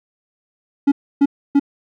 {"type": "tone bursts", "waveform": "triangle", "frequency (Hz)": 281.6, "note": "C#4", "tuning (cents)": 27, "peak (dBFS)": -7, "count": 3, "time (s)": [0.87, 1.597], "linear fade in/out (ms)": 10, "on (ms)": 49, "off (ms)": 290, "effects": []}